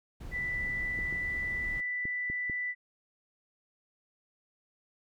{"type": "noise", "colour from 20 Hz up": "brown", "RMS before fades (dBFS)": -42, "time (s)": [0.2, 1.81], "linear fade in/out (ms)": 10}
{"type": "tone", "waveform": "sine", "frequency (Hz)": 1980, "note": "B6", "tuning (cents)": 4, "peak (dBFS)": -31, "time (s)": [0.31, 2.75], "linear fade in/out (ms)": 50}
{"type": "clicks", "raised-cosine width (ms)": 3, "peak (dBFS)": -28, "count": 5, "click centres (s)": [0.989, 1.126, 2.054, 2.3, 2.498]}
{"effects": []}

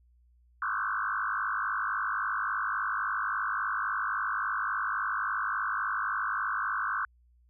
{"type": "tone with frequency modulation", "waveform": "sine", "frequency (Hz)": 1308, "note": "E6", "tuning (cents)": -14, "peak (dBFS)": -28, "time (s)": [0.62, 7.05], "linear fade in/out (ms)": 2, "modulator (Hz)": 51.8, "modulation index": 5, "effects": ["added 60 Hz sine -60 dBFS peak until 7.49 s"]}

